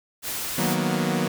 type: noise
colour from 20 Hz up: white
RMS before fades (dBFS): -30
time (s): 0.22-0.77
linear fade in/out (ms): 50
type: chord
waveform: sawtooth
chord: B major seventh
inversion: first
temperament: equal with one note detuned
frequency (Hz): 155.56 / 184.04 / 233.1 / 246.9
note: D#3 / F#3 / A#3 / B3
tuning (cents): 0 / -9 / 0 / 0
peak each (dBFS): -24 / -22 / -24 / -25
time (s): 0.58-1.28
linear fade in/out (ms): 5
effects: none